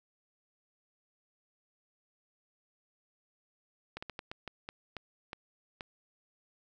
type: slowing click train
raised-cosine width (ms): 0.3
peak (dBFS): -24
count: 10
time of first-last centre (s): 3.97-5.808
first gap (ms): 55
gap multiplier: 1.31
effects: none